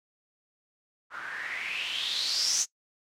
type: noise with low-pass filter sweep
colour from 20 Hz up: blue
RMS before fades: -31 dBFS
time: 1.1-2.66 s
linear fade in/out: 50 ms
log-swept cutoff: 1300 to 6500 Hz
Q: 6.3
effects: noise-tail reverb RT60 0.1 s tail -21 dB re dry